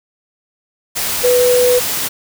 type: tone in noise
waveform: sine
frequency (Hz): 494.3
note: B4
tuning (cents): +1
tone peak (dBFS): -9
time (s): 1.23-1.8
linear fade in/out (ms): 20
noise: white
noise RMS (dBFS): -19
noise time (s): 0.95-2.09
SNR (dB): +7
effects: none